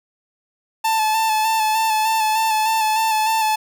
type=tone with vibrato; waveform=45% pulse; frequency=877 Hz; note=A5; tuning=6 cents flat; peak=-16 dBFS; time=0.84-3.56 s; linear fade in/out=10 ms; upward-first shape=square; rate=3.3 Hz; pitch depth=23 cents each way; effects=none